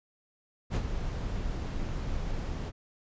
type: noise with ADSR envelope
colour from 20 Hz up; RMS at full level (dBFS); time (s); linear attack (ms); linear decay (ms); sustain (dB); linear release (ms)
brown; -25; 0.7-2.72; 51; 56; -8; 41
effects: resampled to 16000 Hz